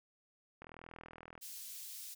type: click train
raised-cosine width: 0.5 ms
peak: -35 dBFS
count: 32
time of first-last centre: 0.62-1.378 s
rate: 40.9 Hz
type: high-pass noise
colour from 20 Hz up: white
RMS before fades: -48 dBFS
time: 1.41-2.15 s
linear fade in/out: 20 ms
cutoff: 3900 Hz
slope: 12 dB/octave
effects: none